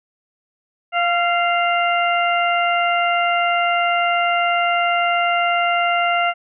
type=harmonic tone with a mistuned harmonic; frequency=697 Hz; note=F5; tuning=4 cents flat; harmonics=1 / 2 / 3 / 4; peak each=-18 / -21 / -23 / -24 dBFS; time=0.92-6.34 s; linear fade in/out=50 ms; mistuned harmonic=2; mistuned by=-25 cents; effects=none